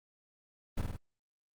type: noise with echo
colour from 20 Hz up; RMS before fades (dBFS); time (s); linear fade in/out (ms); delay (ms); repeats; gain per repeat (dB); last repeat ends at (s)
brown; -31; 0.77-0.82; 10; 50; 3; -3; 0.97
effects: Opus 24 kbps